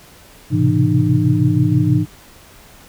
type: tone cluster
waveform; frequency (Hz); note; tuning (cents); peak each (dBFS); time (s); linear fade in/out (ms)
sine; 106.3 / 126 / 132.3 / 165.9 / 304.1; G#2 / B2 / C3 / E3 / D#4; +41 / +35 / +20 / +11 / -40; -18; 0.5-2.06; 50
effects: pink hiss -44 dBFS RMS until 2.88 s